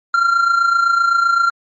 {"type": "tone with amplitude modulation", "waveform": "triangle", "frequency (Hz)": 1378, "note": "F6", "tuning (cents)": -24, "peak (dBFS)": -7, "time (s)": [0.14, 1.5], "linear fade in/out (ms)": 2, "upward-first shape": "sine", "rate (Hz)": 27.8, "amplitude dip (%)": 60, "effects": ["MP3 32 kbps"]}